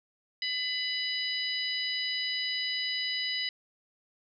harmonic tone with a mistuned harmonic, 990 Hz, B5, 4 cents sharp, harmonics 2 / 3 / 4 / 5, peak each -35 / -35 / -35 / -35 dBFS, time 0.42-3.49 s, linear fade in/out 2 ms, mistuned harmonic 2, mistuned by +28 cents, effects none

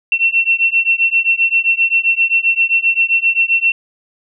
sine beating tone pair, 2705 / 2712.6 Hz, E7 / E7, +44 / +49 cents, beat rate 7.6 Hz, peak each -14 dBFS, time 0.12-3.72 s, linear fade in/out 2 ms, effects none

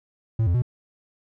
triangle tone with pitch steps, 112.5 / 86.5 / 123 Hz, A2 / F2 / B2, +39 / -16 / -7 cents, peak -16 dBFS, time 0.39-0.621 s, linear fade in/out 5 ms, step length 77 ms, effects none

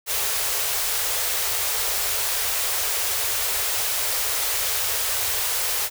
white band-stop noise, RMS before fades -24 dBFS, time 0.06-5.9 s, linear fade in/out 50 ms, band 110 to 380 Hz, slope 96 dB/octave, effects none

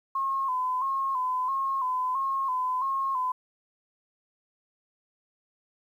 sine tone with vibrato, 1046.5 Hz, C6, in tune, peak -25 dBFS, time 0.15-3.32 s, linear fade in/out 5 ms, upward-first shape square, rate 1.5 Hz, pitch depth 56 cents each way, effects 10-bit

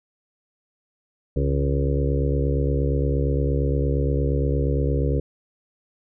harmonic tone with a mistuned harmonic, 68.6 Hz, C#2, 17 cents flat, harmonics 1 / 2 / 4 / 5 / 6 / 7 / 8, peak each -22 / -24 / -29 / -33 / -30 / -29 / -35 dBFS, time 1.36-5.2 s, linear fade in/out 5 ms, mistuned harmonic 2, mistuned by +67 cents, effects none

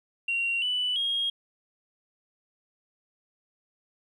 sine tone with pitch steps, 2754 / 2979 / 3261 Hz, F7 / F#7 / G#7, -25 / +11 / -32 cents, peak -24 dBFS, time 0.28-1.3 s, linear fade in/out 5 ms, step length 340 ms, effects tanh soft clip ceiling -20 dBFS + 11-bit

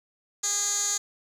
15% pulse tone with band-pass filter, 408.4 Hz, G#4, 29 cents flat, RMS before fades -27 dBFS, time 0.43-0.98 s, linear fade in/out 10 ms, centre 6700 Hz, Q 4.7, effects 9-bit

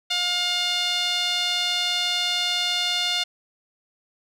sawtooth tone with band-pass filter, 711 Hz, F5, 31 cents sharp, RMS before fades -24 dBFS, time 0.1-3.24 s, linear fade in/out 10 ms, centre 3600 Hz, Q 3, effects none

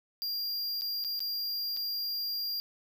square tone with dropouts, 4783 Hz, D8, 31 cents sharp, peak -32 dBFS, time 0.22-2.6 s, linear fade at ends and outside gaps 0 ms, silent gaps 0.811-0.819 / 1.04-1.047 / 1.193-1.204 / 1.766-1.771 s, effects none

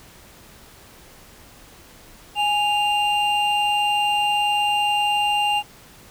triangle tone pair together, 828.7 / 2790 Hz, G#5 / F7, -4 / -2 cents, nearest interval octave + major sixth, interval 2102 cents, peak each -18 / -20 dBFS, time 2.35-5.63 s, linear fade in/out 50 ms, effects pink hiss -47 dBFS RMS until 6.1 s

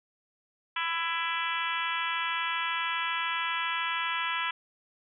harmonic tone with a mistuned harmonic, 332.7 Hz, E4, 16 cents sharp, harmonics 3 / 4 / 5 / 6 / 7 / 8 / 9 / 10, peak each -34 / -35 / -36 / -37 / -37 / -38 / -39 / -39 dBFS, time 0.76-4.51 s, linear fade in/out 5 ms, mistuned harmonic 7, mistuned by +16 cents, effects none

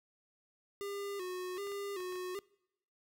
square tone with vibrato, 382.9 Hz, G4, 41 cents flat, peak -39 dBFS, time 0.81-2.39 s, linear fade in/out 0 ms, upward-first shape square, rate 1.3 Hz, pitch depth 83 cents each way
clicks, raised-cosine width 0.3 ms, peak -39 dBFS, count 6, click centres 1.57 / 1.671 / 1.719 / 2.004 / 2.124 / 2.157 s
effects noise-tail reverb RT60 0.8 s tail -24 dB re dry

